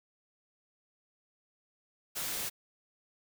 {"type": "noise", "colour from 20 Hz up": "white", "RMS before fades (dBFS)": -36, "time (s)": [2.15, 2.5], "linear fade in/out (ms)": 20, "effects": []}